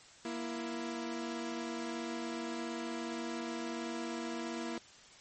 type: tone pair together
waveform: sawtooth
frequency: 236 / 333.2 Hz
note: A#3 / E4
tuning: +22 / +19 cents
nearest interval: tritone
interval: 597 cents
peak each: -36 / -36 dBFS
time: 0.25-4.78 s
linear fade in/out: 2 ms
effects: white hiss -57 dBFS RMS until 5.2 s + MP3 32 kbps